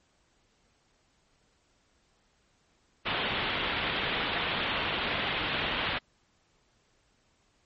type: low-pass noise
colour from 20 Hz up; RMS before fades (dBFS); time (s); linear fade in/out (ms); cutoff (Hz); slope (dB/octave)
white; -31; 3.05-5.99; 20; 3600; 48
effects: pink hiss -69 dBFS RMS until 7.65 s + MP3 32 kbps